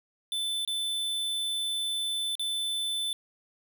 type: tone with dropouts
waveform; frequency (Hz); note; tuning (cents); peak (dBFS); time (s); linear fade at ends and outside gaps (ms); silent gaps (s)
square; 3520; A7; 0; -29; 0.32-3.13; 1; 0.65-0.676 / 2.353-2.395
effects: none